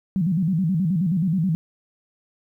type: tone with vibrato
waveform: sine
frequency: 174.61 Hz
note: F3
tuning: in tune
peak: -18 dBFS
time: 0.16-1.55 s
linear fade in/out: 0 ms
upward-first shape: square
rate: 9.4 Hz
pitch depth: 160 cents each way
effects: 10-bit